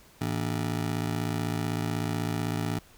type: ring-modulated tone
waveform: 25% pulse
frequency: 133.3 Hz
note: C3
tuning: 33 cents sharp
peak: -21 dBFS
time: 0.21-2.79 s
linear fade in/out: 2 ms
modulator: 28 Hz
effects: pink hiss -56 dBFS RMS until 2.97 s